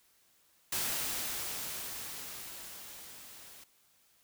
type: noise with level ramp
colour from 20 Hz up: white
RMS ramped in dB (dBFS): -33 to -53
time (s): 0.72-3.64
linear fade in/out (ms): 5
effects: white hiss -68 dBFS RMS until 4.23 s